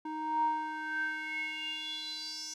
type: tone with band-pass filter sweep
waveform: square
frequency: 311.1 Hz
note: D#4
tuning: in tune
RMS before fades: -36 dBFS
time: 0.05-2.54 s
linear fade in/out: 5 ms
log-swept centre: 670 to 5900 Hz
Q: 7.6
effects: none